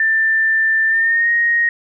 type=tone with pitch glide; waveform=sine; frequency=1780 to 1871.7 Hz; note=A6 to A#6; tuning=+20 to +7 cents; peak=-12 dBFS; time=0-1.69 s; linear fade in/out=2 ms; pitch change=+87 cents; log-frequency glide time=0.87-1.3 s; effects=none